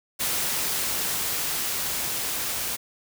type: noise with level ramp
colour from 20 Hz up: white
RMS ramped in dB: -26 to -29 dBFS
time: 0.19-2.77 s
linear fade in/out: 20 ms
effects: none